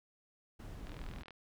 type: noise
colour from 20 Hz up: brown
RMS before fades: -46 dBFS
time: 0.59-1.23 s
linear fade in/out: 10 ms
type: click train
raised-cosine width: 0.3 ms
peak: -35 dBFS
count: 19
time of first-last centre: 0.87-1.307 s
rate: 41.2 Hz
effects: none